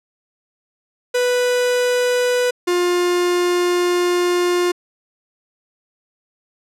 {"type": "tone pair in turn", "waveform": "45% pulse", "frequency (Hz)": [493.9, 354.2], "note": ["B4", "F4"], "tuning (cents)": [0, 24], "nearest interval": "tritone", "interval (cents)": 576, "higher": "first", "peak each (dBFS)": -15, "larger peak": "neither", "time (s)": [[1.14, 2.51], [2.67, 4.72]], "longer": "second", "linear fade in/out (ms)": 10, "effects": ["low-pass 11000 Hz 12 dB/octave"]}